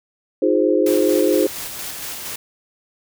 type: chord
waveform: sine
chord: F minor seventh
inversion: third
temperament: equal with one note detuned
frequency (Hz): 311.1 / 355.7 / 415.3 / 523.3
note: Eb4 / F4 / Ab4 / C5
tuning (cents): 0 / +32 / 0 / 0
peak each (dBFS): -19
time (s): 0.42-1.47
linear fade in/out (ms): 5
type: noise with tremolo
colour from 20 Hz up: white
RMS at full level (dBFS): -29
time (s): 0.86-2.36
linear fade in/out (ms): 5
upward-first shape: square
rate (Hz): 4.3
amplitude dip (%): 25
effects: none